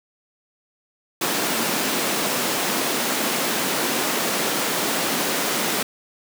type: high-pass noise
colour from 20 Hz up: pink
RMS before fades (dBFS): -23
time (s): 1.21-5.83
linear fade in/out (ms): 5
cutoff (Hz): 200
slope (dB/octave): 24
effects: none